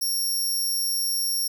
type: tone with amplitude modulation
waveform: 15% pulse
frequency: 5520 Hz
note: F8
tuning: 21 cents flat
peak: -15 dBFS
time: 0.01-1.48 s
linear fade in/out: 10 ms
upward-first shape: sine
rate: 260 Hz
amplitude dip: 55%
effects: none